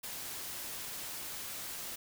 white noise, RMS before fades -42 dBFS, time 0.03-1.96 s, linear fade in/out 10 ms, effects none

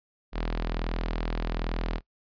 sawtooth tone with notch filter, 41.2 Hz, E1, in tune, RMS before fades -30 dBFS, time 0.32-2.01 s, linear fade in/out 50 ms, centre 97 Hz, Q 0.76, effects noise-tail reverb RT60 0.1 s tail -21 dB re dry + resampled to 11025 Hz

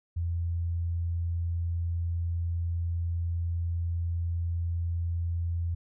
sine tone, 85 Hz, F2, 46 cents flat, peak -27 dBFS, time 0.16-5.75 s, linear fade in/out 10 ms, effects none

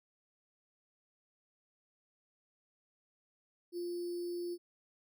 sine tone with sample-and-hold, 349.2 Hz, F4, in tune, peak -36 dBFS, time 3.72-4.58 s, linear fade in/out 50 ms, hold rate 4900 Hz, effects none

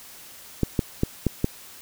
clicks, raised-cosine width 3 ms, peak -7 dBFS, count 5, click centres 0.633 / 0.792 / 1.034 / 1.267 / 1.444 s, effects white hiss -45 dBFS RMS until 1.81 s

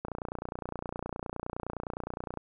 click train, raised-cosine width 1 ms, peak -21 dBFS, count 70, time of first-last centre 0.05-2.373 s, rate 29.7 Hz, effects none

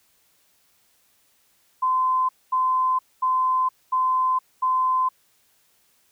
sine tone bursts, 1029 Hz, C6, 29 cents flat, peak -18 dBFS, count 5, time 1.82-5.09 s, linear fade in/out 10 ms, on 470 ms, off 230 ms, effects white hiss -63 dBFS RMS until 6.11 s

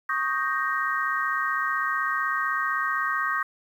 sine chord, Eb dominant seventh, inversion third, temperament equal, 1108.7 / 1244.5 / 1568 / 1864.7 Hz, Db6 / Eb6 / G6 / Bb6, 0 / 0 / 0 / 0 cents, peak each -29 dBFS, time 0.09-3.43 s, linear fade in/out 5 ms, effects 9-bit

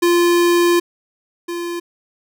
square tone pair in turn, 346.8 / 345 Hz, F4 / F4, -12 / -21 cents, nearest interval unison, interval 9 cents, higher first, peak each -12 / -23 dBFS, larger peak first, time 0.02-0.8 / 1.48-1.8 s, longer first, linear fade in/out 10 ms, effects none

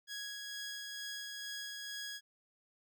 15% pulse tone with tremolo, 1661.2 Hz, G#6, in tune, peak -34 dBFS, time 0.07-2.21 s, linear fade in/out 50 ms, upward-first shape sine, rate 2.2 Hz, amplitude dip 25%, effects none

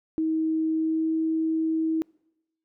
sine tone with pitch glide, 318.3 to 320.7 Hz, D#4 to E4, +39 to -48 cents, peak -22 dBFS, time 0.18-2.02 s, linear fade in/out 0 ms, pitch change +13 cents, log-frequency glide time 0.72-1.13 s, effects noise-tail reverb RT60 0.9 s tail -26 dB re dry

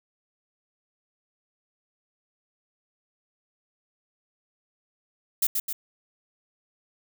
violet noise with echo, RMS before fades -22 dBFS, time 5.42-5.47 s, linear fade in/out 5 ms, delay 130 ms, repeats 2, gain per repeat -4 dB, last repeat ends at 5.73 s, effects none

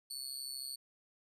25% pulse tone with amplitude modulation, 4435 Hz, C#8, in tune, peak -32 dBFS, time 0.1-0.76 s, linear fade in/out 10 ms, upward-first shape sine, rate 133 Hz, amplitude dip 95%, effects none

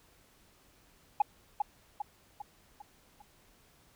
sine tone with echo, 830.6 Hz, G#5, in tune, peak -19 dBFS, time 1.2-1.22 s, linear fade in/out 5 ms, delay 400 ms, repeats 5, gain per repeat -6 dB, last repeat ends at 3.22 s, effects tanh soft clip ceiling -18 dBFS + pink hiss -64 dBFS RMS until 3.95 s

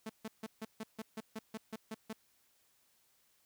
sawtooth tone bursts, 220 Hz, A3, in tune, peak -36 dBFS, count 12, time 0.06-2.13 s, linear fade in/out 5 ms, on 35 ms, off 150 ms, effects white hiss -72 dBFS RMS until 3.45 s

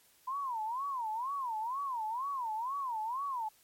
sine tone with vibrato, 987.8 Hz, B5, in tune, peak -33 dBFS, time 0.27-3.49 s, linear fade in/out 10 ms, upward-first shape sine, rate 2.1 Hz, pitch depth 240 cents each way, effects white hiss -65 dBFS RMS until 3.63 s + MP3 64 kbps

